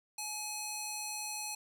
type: tone with band-pass filter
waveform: square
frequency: 846 Hz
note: G#5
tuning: 32 cents sharp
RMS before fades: -40 dBFS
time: 0.18-1.55 s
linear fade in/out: 5 ms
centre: 8500 Hz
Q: 0.81
effects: none